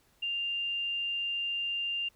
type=tone; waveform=sine; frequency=2794 Hz; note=F7; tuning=in tune; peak=-30 dBFS; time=0.22-2.09 s; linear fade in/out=10 ms; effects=pink hiss -67 dBFS RMS until 2.15 s